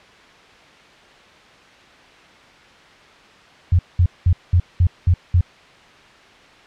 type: tone bursts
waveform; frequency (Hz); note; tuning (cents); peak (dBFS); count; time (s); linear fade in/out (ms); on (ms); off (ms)
sine; 88.2; F2; +18; -10; 7; 3.72-5.41; 5; 70; 200
effects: white hiss -46 dBFS RMS until 6.66 s + low-pass 3000 Hz 12 dB/octave